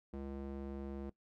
square tone with band-pass filter, 68.6 Hz, C#2, 17 cents flat, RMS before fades -44 dBFS, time 0.13-1.1 s, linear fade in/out 5 ms, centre 310 Hz, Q 1.1, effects noise-tail reverb RT60 0.1 s tail -19 dB re dry

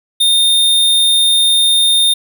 square tone, 3642 Hz, A#7, 41 cents flat, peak -9 dBFS, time 0.2-2.14 s, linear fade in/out 10 ms, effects none

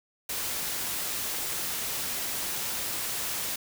white noise, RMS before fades -32 dBFS, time 0.29-3.56 s, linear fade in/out 5 ms, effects none

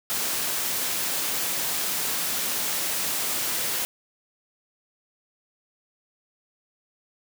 white high-pass noise, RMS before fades -27 dBFS, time 0.1-3.85 s, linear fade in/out 0 ms, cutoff 130 Hz, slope 12 dB/octave, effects none

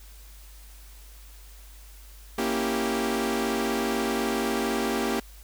sawtooth chord, A# diminished seventh, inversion none, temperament equal, 233.1 / 277.2 / 329.6 / 392 Hz, A#3 / C#4 / E4 / G4, 0 / 0 / 0 / 0 cents, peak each -25 / -28 / -30 / -25 dBFS, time 2.38-5.2 s, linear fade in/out 5 ms, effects added 50 Hz sine -45 dBFS peak until 5.43 s + white hiss -53 dBFS RMS until 5.43 s

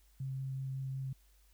sine tone with vibrato, 133.5 Hz, C3, 35 cents sharp, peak -36 dBFS, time 0.2-1.13 s, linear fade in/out 5 ms, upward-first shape triangle, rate 5.4 Hz, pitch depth 10 cents each way, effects added 50 Hz sine -63 dBFS peak until 1.53 s + white hiss -71 dBFS RMS until 1.53 s

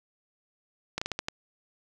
slowing click train, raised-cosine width 0.2 ms, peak -13 dBFS, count 6, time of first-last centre 0.98-1.284 s, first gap 35 ms, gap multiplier 1.28, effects none

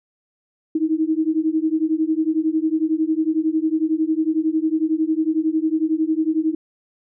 sine beating tone pair, 311.1 / 322.1 Hz, D#4 / E4, 0 / -40 cents, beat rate 11 Hz, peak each -20 dBFS, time 0.75-6.55 s, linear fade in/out 5 ms, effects none

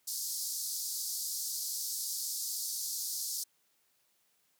pink band-pass noise, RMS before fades -37 dBFS, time 0.07-3.44 s, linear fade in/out 10 ms, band 4500 to 16000 Hz, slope 48 dB/octave, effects white hiss -73 dBFS RMS until 4.59 s + high-pass 100 Hz 12 dB/octave

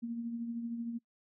sine tone with tremolo, 233.5 Hz, A#3, 3 cents sharp, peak -33 dBFS, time 0.02-0.99 s, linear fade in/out 20 ms, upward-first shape triangle, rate 13 Hz, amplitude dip 50%, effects noise-tail reverb RT60 0.1 s tail -24 dB re dry

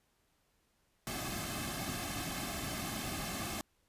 pink noise with comb filter, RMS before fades -39 dBFS, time 1.07-3.61 s, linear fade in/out 0 ms, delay 2.1 ms, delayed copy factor -0.75, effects pink hiss -75 dBFS RMS until 3.88 s + resampled to 32000 Hz

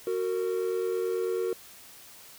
triangle tone pair together, 370 / 459.2 Hz, F#4 / A#4, 0 / -26 cents, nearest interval major third, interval 374 cents, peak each -27 dBFS, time 0.07-1.53 s, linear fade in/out 2 ms, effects tanh soft clip ceiling -17 dBFS + white hiss -50 dBFS RMS until 2.38 s

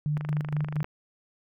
sine tone with tremolo, 149.6 Hz, D3, 32 cents sharp, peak -24 dBFS, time 0.06-0.83 s, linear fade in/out 0 ms, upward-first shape square, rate 4.3 Hz, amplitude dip 55%
click train, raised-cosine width 0.5 ms, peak -23 dBFS, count 18, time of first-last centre 0.17-0.845 s, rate 25.2 Hz
effects none

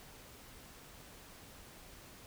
silence, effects pink hiss -55 dBFS RMS until 2.26 s

